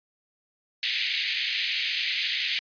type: band-pass noise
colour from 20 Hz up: pink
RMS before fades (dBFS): -28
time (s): 0.83-2.59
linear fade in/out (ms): 0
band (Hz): 2000 to 4600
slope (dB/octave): 48
effects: resampled to 11025 Hz